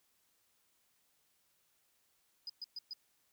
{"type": "tone bursts", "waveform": "sine", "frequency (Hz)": 4978, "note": "D#8", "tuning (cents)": 0, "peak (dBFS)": -39, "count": 4, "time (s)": [2.47, 2.934], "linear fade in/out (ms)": 2, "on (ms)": 26, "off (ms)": 120, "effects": ["tanh soft clip ceiling -37 dBFS", "white hiss -75 dBFS RMS until 3.32 s"]}